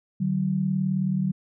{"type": "tone pair together", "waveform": "sine", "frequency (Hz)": [150, 188.99], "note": ["D3", "F#3"], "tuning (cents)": [37, 37], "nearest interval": "major third", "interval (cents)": 400, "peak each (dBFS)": [-27, -23], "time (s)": [0.2, 1.32], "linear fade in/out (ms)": 10, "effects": []}